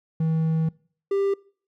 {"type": "tone pair in turn", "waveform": "triangle", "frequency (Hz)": [160.6, 395.7], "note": ["E3", "G4"], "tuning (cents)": [-45, 16], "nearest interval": "octave + major third", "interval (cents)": 1561, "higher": "second", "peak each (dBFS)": -18, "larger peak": "neither", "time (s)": [[0.2, 0.69], [1.11, 1.34]], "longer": "first", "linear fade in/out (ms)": 5, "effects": ["noise-tail reverb RT60 0.5 s tail -24 dB re dry"]}